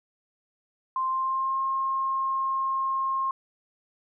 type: tone with pitch glide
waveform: sine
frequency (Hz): 1046.5 to 1069.1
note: C6 to C6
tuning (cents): 0 to +37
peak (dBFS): -24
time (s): 0.96-3.31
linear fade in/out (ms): 2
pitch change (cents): +37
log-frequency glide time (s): 1.08-1.6
effects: none